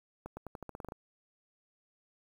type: accelerating click train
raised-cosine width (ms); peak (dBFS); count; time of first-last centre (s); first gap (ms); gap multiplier
1; -28; 11; 0.26-0.921; 110; 0.88
effects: 9-bit